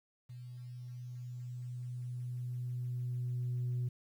sine tone with level ramp, 123.47 Hz, B2, in tune, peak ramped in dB -45 to -30 dBFS, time 0.29-3.89 s, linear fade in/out 10 ms, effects tanh soft clip ceiling -30 dBFS + 11-bit

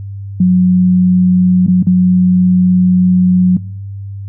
sine tone with dropouts, 182.1 Hz, F#3, 27 cents flat, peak -5 dBFS, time 0.4-3.57 s, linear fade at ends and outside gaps 5 ms, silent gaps 1.666-1.68 / 1.827-1.868 s, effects noise-tail reverb RT60 0.9 s tail -23 dB re dry + added 99 Hz sine -22 dBFS peak until 4.28 s

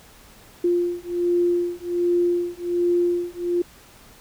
sine beating tone pair, 349.2 / 350.5 Hz, F4 / F4, 0 / +6 cents, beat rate 1.3 Hz, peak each -22 dBFS, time 0.64-3.62 s, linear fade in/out 5 ms, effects pink hiss -49 dBFS RMS until 4.2 s

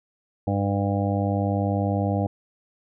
harmonic tone, 100 Hz, G2, 35 cents sharp, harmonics 1 / 2 / 3 / 5 / 6 / 7 / 8, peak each -24 / -27 / -29 / -31 / -32 / -32 / -33 dBFS, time 0.47-2.27 s, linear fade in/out 5 ms, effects none

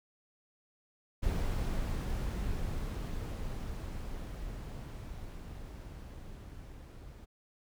brown noise with level ramp, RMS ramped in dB -32 to -49 dBFS, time 1.22-7.26 s, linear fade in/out 20 ms, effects none

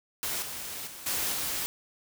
white noise with level steps, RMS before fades -32 / -38 / -44 / -30 / -32 dBFS, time 0.23-1.66 s, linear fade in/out 0 ms, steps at 0.42 / 0.87 / 1.06 / 1.32 s, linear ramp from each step 5 ms, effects none

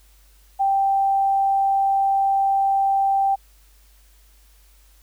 sine tone, 784 Hz, G5, in tune, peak -16 dBFS, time 0.59-3.36 s, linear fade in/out 20 ms, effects added 50 Hz sine -51 dBFS peak until 5.02 s + white hiss -58 dBFS RMS until 5.02 s

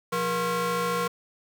30% pulse ring-modulated tone, 300 Hz, D4, 37 cents sharp, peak -19 dBFS, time 0.12-1.08 s, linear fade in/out 10 ms, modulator 777 Hz, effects none

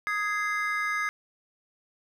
triangle chord, Ab major, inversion second, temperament just, 1245.9 / 1661.2 / 2077 Hz, Eb6 / Ab6 / C7, +2 / 0 / -13 cents, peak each -29 dBFS, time 0.07-1.09 s, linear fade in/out 0 ms, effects none

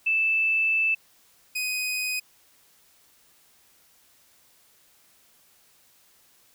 sine / sawtooth tone pair in turn, 2637 / 2501 Hz, E7 / D#7, 0 / +8 cents, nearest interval minor second, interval 92 cents, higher first, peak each -20 / -23 dBFS, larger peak first, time 0.06-0.95 / 1.55-2.2 s, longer first, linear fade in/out 10 ms, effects white hiss -60 dBFS RMS until 6.54 s

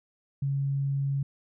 sine tone, 138.59 Hz, C#3, in tune, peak -25 dBFS, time 0.42-1.23 s, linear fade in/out 5 ms, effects none

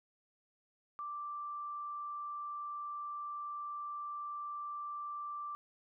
sine tone, 1174.7 Hz, D6, in tune, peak -39 dBFS, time 0.99-5.55 s, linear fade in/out 0 ms, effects none

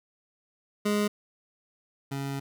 25% pulse tone pair in turn, 207.7 / 138.14 Hz, G#3 / C#3, 0 / -6 cents, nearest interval perfect fifth, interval 706 cents, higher first, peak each -20 / -27 dBFS, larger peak first, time 0.85-1.08 / 2.11-2.4 s, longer second, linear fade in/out 10 ms, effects none

